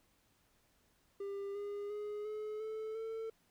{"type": "tone with pitch steps", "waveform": "triangle", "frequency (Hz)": [398.5, 407.8, 417.3, 427.1, 437.1, 447.3], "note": ["G4", "G#4", "G#4", "G#4", "A4", "A4"], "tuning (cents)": [28, -32, 8, 48, -11, 28], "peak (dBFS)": -37, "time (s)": [1.2, 3.3], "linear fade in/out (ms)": 5, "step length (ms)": 350, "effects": ["pink hiss -73 dBFS RMS until 3.5 s"]}